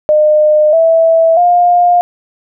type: tone with pitch steps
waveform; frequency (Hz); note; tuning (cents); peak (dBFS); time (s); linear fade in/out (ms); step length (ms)
sine; 608 / 655.4 / 706.5; D#5 / E5 / F5; -40 / -10 / +20; -5; 0.09-2.01; 0; 640
effects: none